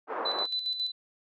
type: band-pass noise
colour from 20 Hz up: white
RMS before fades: -34 dBFS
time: 0.07-0.47 s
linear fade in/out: 50 ms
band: 360 to 1200 Hz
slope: 24 dB/octave
type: tone with tremolo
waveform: sine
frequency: 4000 Hz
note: B7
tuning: 21 cents sharp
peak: -27 dBFS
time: 0.25-0.92 s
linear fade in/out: 10 ms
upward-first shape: square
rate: 7.3 Hz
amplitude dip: 55%
effects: none